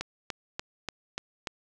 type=click train; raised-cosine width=0.2 ms; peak=-15 dBFS; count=6; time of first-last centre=0.01-1.472 s; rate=3.42 Hz; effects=none